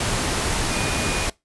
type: tone in noise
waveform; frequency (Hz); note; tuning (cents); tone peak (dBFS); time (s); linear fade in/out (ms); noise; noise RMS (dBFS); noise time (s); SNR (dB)
sine; 2452; D#7; -26; -30; 0.71-1.25; 5; pink; -23; 0-1.3; -10
effects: noise-tail reverb RT60 0.2 s tail -22 dB re dry + resampled to 24000 Hz